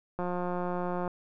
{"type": "click train", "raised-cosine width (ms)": 1, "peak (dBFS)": -20, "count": 159, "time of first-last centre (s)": [0.19, 1.078], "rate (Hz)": 178, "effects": []}